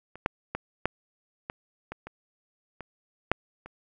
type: clicks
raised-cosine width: 0.5 ms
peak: -28 / -9 / -15 / -9 / -18 / -21 / -25 / -24 / -6 / -28 dBFS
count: 10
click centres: 0.156 / 0.261 / 0.55 / 0.856 / 1.499 / 1.92 / 2.07 / 2.807 / 3.316 / 3.66 s
effects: none